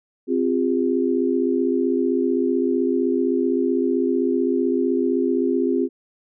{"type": "chord", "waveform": "sine", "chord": "F minor", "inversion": "second", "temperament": "equal with one note detuned", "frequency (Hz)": [261.6, 349.2, 404.9], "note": ["C4", "F4", "Ab4"], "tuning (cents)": [0, 0, -44], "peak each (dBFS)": [-21, -22, -23], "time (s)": [0.27, 5.89], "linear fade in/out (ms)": 50, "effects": []}